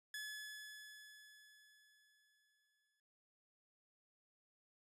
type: tone with exponential decay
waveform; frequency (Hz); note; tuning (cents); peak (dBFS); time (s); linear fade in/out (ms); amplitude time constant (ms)
sawtooth; 1711; A6; -49; -40; 0.14-3; 2; 620
effects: noise-tail reverb RT60 0.4 s tail -26 dB re dry + resampled to 32000 Hz